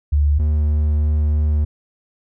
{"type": "tone pair in turn", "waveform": ["sine", "triangle"], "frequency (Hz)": [73, 75.27], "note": ["D2", "D2"], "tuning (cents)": [-10, 43], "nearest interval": "minor second", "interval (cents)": 53, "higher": "second", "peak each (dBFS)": [-12, -12], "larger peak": "neither", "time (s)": [[0.12, 0.39], [0.39, 1.65]], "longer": "second", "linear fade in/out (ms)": 10, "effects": []}